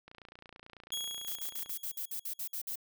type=click train; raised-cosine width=0.3 ms; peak=-34 dBFS; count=48; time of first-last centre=0.08-1.695 s; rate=29.1 Hz
type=tone with exponential decay; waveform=sawtooth; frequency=3322 Hz; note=G#7; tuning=in tune; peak=-30 dBFS; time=0.92-2.53 s; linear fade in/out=2 ms; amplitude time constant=350 ms
type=noise bursts; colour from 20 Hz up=violet; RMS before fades=-38 dBFS; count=11; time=1.27-2.757 s; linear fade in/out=5 ms; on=87 ms; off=53 ms
effects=none